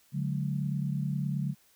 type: tone cluster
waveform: sine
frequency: 143.6 / 182 / 211.7 Hz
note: D3 / F#3 / G#3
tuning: -39 / -28 / +33 cents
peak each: -30 / -34 / -37 dBFS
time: 0.12-1.55 s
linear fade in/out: 50 ms
effects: white hiss -64 dBFS RMS until 1.75 s